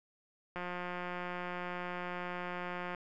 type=click train; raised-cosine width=0.5 ms; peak=-25 dBFS; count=426; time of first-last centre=0.56-2.948 s; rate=178 Hz; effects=none